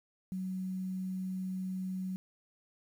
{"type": "tone with quantisation", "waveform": "sine", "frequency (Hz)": 186.8, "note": "F#3", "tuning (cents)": 17, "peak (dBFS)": -34, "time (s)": [0.32, 2.16], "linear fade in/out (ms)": 0, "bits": 10, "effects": []}